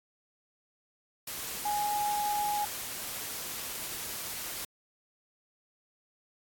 sine tone in noise, 830.6 Hz, G#5, in tune, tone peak -28 dBFS, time 1.65-2.65 s, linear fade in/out 5 ms, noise white, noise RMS -38 dBFS, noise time 1.27-4.65 s, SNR +7 dB, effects AAC 64 kbps

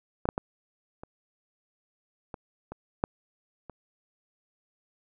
clicks, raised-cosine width 1 ms, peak -15 / -9 / -15 / -27 / -23 / -24 / -10 / -27 dBFS, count 8, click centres 0.255 / 0.289 / 0.379 / 1.035 / 2.342 / 2.72 / 3.039 / 3.697 s, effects none

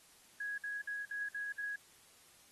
sine tone bursts, 1661.2 Hz, G#6, in tune, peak -37 dBFS, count 6, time 0.4-1.76 s, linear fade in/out 5 ms, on 180 ms, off 56 ms, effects white hiss -63 dBFS RMS until 2.51 s + AAC 32 kbps

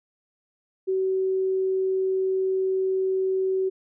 sine tone, 379 Hz, F#4, 42 cents sharp, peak -21 dBFS, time 0.87-3.7 s, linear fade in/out 20 ms, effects none

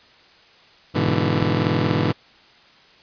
20% pulse chord, E dominant seventh, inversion first, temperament just, 103.01 / 123.61 / 148.33 / 164.81 Hz, G#2 / B2 / D3 / E3, -14 / +2 / +18 / 0 cents, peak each -19 dBFS, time 0.94-2.13 s, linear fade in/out 20 ms
clicks, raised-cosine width 3 ms, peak -18 dBFS, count 2, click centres 1.087 / 1.425 s
effects white hiss -51 dBFS RMS until 3.02 s + resampled to 11025 Hz

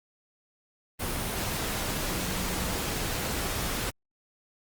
sine tone in noise, 185 Hz, F#3, in tune, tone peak -38 dBFS, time 2.09-2.74 s, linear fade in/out 20 ms, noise pink, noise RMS -31 dBFS, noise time 0.99-3.91 s, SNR -10 dB, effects Opus 32 kbps

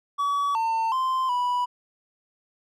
triangle tone with pitch steps, 1137 / 901 / 1040 / 983 Hz, C#6 / A5 / C6 / B5, +44 / +41 / -11 / -8 cents, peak -20 dBFS, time 0.18-1.66 s, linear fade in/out 20 ms, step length 370 ms, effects none

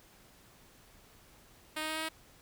5% pulse tone with pitch steps, 310 / 312.2 / 314.3 / 316.5 / 318.7 Hz, D#4 / D#4 / D#4 / D#4 / D#4, -6 / +6 / +18 / +30 / +42 cents, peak -23 dBFS, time 1.76-2.09 s, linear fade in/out 10 ms, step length 66 ms, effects pink hiss -60 dBFS RMS until 2.41 s

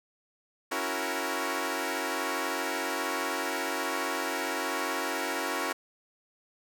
10% pulse chord, F# dominant seventh, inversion second, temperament equal, 277.2 / 329.6 / 370 / 466.2 Hz, C#4 / E4 / F#4 / A#4, 0 / 0 / 0 / 0 cents, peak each -27 dBFS, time 0.71-5.73 s, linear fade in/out 10 ms, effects none

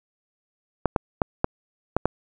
clicks, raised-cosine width 1 ms, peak -5 dBFS, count 6, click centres 0.857 / 0.962 / 1.218 / 1.444 / 1.966 / 2.056 s, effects none

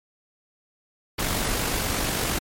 pink noise with amplitude modulation, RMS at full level -24 dBFS, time 1.18-2.39 s, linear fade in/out 10 ms, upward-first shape sine, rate 48.6 Hz, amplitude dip 35%, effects MP3 64 kbps

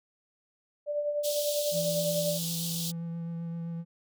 sine tone with tremolo, 588 Hz, D5, 2 cents sharp, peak -25 dBFS, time 0.86-2.39 s, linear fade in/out 50 ms, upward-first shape triangle, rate 10 Hz, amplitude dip 55%
pink high-pass noise, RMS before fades -35 dBFS, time 1.23-2.92 s, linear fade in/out 20 ms, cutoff 3200 Hz, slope 48 dB/octave
triangle tone with vibrato, 167.7 Hz, E3, 30 cents sharp, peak -31 dBFS, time 1.71-3.85 s, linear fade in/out 50 ms, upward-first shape triangle, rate 7.7 Hz, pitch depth 16 cents each way
effects none

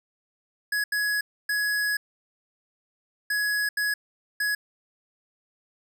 square tone bursts at uneven times, 1678 Hz, G#6, 17 cents sharp, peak -24 dBFS, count 6, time 0.72-0.84 / 0.92-1.21 / 1.49-1.97 / 3.3-3.69 / 3.77-3.94 / 4.4-4.55 s, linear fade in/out 5 ms, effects none

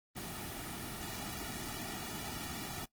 pink noise with comb filter, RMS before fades -42 dBFS, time 0.15-2.86 s, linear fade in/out 20 ms, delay 1.9 ms, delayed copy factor -0.65, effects noise-tail reverb RT60 0.1 s tail -18 dB re dry + Opus 24 kbps

